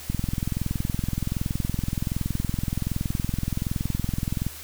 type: click train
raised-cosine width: 5 ms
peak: -13 dBFS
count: 94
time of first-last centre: 0.1-4.466 s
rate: 21.3 Hz
effects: added 75 Hz sine -46 dBFS peak until 4.63 s + white hiss -41 dBFS RMS until 4.63 s